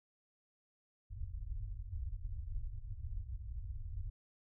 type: low-pass noise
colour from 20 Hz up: pink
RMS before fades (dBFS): -42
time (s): 1.1-4.1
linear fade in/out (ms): 10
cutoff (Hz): 110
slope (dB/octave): 96
effects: none